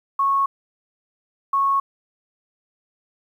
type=tone pair in turn; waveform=sine; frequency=1101 / 1101 Hz; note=C#6 / C#6; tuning=-12 / -12 cents; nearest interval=unison; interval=0 cents; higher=neither; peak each=-16 dBFS; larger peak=neither; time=0.19-0.46 / 1.53-1.8 s; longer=neither; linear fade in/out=5 ms; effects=9-bit